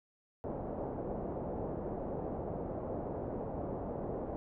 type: low-pass noise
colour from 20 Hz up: white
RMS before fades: -39 dBFS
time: 0.44-4.36 s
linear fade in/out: 0 ms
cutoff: 680 Hz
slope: 24 dB/octave
effects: none